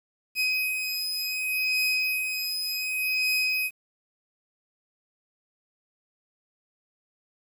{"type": "beating tone pair", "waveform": "30% pulse", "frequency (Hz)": [2518, 2518.67], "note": ["D#7", "D#7"], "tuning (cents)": [20, 21], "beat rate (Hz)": 0.67, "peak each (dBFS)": [-25, -26], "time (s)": [0.35, 3.71], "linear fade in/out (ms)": 50, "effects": ["9-bit"]}